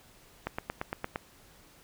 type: click train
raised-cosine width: 0.5 ms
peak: -17 dBFS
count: 7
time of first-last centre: 0.47-1.159 s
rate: 8.71 Hz
effects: pink hiss -58 dBFS RMS until 1.83 s